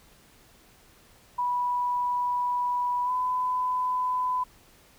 sine tone with pitch glide, 981 to 1004.5 Hz, B5 to B5, -12 to +29 cents, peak -24 dBFS, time 1.38-4.44 s, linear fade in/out 10 ms, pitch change +41 cents, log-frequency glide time 3.04-3.11 s, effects pink hiss -57 dBFS RMS until 4.98 s

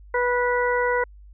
harmonic tone, 490 Hz, B4, 14 cents flat, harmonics 1 / 2 / 3 / 4, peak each -22 / -25 / -27 / -28 dBFS, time 0.14-1.04 s, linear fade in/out 5 ms, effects added 50 Hz sine -43 dBFS peak until 1.33 s

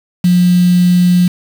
sine tone with quantisation, 178.3 Hz, F3, 36 cents sharp, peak -6 dBFS, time 0.24-1.28 s, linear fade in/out 5 ms, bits 4, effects none

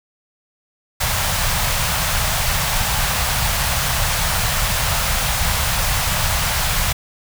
pink band-stop noise, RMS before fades -19 dBFS, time 1-6.93 s, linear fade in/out 10 ms, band 160 to 640 Hz, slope 24 dB/octave, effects none

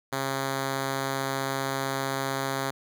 5% pulse tone, 135.5 Hz, C#3, 39 cents flat, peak -16 dBFS, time 0.12-2.71 s, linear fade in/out 10 ms, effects none

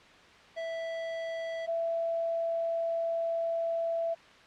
square / sine tone pair in turn, 659 / 666.3 Hz, E5 / E5, -1 / +18 cents, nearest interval unison, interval 19 cents, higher second, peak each -34 / -28 dBFS, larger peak second, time 0.56-1.67 / 1.67-4.15 s, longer second, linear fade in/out 20 ms, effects white hiss -54 dBFS RMS until 4.46 s + low-pass 3000 Hz 12 dB/octave

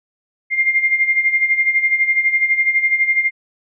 sine tone with tremolo, 2111 Hz, C7, 15 cents sharp, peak -10 dBFS, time 0.5-3.31 s, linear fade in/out 50 ms, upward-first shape sine, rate 12 Hz, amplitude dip 70%, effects none

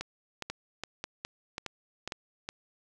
two click trains, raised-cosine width 0.2 ms, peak -18 / -18 dBFS, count 7 / 4, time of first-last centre 0.01-2.489 / 0.5-2.122 s, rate 2.42 / 1.85 Hz, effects none

